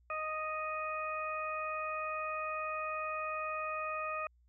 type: harmonic tone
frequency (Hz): 622.3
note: D#5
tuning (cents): 0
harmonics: 1 / 2 / 3 / 4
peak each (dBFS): -41 / -37 / -49 / -42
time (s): 0.1-4.27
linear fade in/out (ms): 2
effects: added 60 Hz sine -64 dBFS peak until 4.48 s